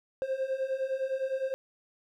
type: beating tone pair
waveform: triangle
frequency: 523 / 532.8 Hz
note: C5 / C5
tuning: -1 / +31 cents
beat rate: 9.8 Hz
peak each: -32 / -29 dBFS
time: 0.22-1.54 s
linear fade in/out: 0 ms
effects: none